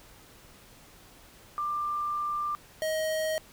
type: tone pair in turn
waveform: sine / square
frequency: 1188 / 629.7 Hz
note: D6 / D#5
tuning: +20 / +21 cents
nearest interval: major seventh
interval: 1099 cents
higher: first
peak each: -28 dBFS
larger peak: neither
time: 1.58-2.55 / 2.82-3.38 s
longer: first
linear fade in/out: 0 ms
effects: pink hiss -54 dBFS RMS until 3.52 s